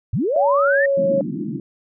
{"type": "linear sweep", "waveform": "sine", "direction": "up", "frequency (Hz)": [76.6, 1864.7], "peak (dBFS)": -17, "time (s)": [0.13, 0.86], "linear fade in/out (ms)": 5}
{"type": "tone with pitch glide", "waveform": "sine", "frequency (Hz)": [567, 550.2], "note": ["C#5", "C#5"], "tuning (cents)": [39, -13], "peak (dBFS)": -15, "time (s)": [0.36, 1.21], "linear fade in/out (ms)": 2, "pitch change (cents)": -52, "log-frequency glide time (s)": [0.47, 1.03]}
{"type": "band-pass noise", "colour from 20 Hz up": "pink", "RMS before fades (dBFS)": -26, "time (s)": [0.97, 1.6], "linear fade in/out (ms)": 2, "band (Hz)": [140, 340], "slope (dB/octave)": 96}
{"effects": []}